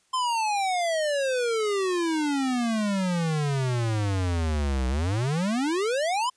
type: exponential two-way sweep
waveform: square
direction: down then up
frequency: 1046.5 to 62.3 to 1046.5 Hz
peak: -24 dBFS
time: 0.13-6.3 s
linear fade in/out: 10 ms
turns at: 4.88 s
effects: white hiss -66 dBFS RMS until 6.36 s + resampled to 22050 Hz